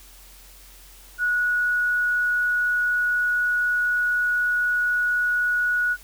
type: tone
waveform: sine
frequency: 1462 Hz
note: F#6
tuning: 21 cents flat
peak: -19 dBFS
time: 1.18-5.97 s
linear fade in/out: 50 ms
effects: added 44 Hz sine -48 dBFS peak until 6.03 s + white hiss -49 dBFS RMS until 6.03 s